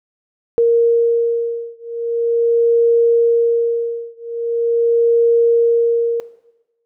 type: beating tone pair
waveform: sine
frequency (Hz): 466.2 / 466.62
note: A#4 / A#4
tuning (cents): 0 / +2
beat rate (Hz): 0.42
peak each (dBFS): -15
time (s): 0.58-6.2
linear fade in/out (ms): 0
effects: noise-tail reverb RT60 1.0 s tail -17 dB re dry